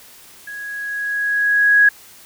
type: tone with level ramp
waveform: sine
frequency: 1661.2 Hz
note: G#6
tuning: in tune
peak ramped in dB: -29 to -7 dBFS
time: 0.47-1.89 s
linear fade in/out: 5 ms
effects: white hiss -44 dBFS RMS until 2.25 s